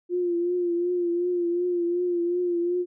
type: tone with vibrato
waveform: sine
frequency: 350.4 Hz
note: F4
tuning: 6 cents sharp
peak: -22 dBFS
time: 0.09-2.86 s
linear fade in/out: 50 ms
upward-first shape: triangle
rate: 2.7 Hz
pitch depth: 48 cents each way
effects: none